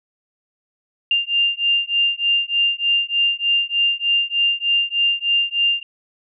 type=beating tone pair; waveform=sine; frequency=2794 / 2797.3 Hz; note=F7 / F7; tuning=0 / +2 cents; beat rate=3.3 Hz; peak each=-19 / -19 dBFS; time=1.11-5.83 s; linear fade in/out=2 ms; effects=none